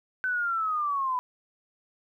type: linear sweep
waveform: sine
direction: down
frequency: 1524 to 988 Hz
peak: -25 dBFS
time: 0.24-1.19 s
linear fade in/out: 0 ms
effects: 11-bit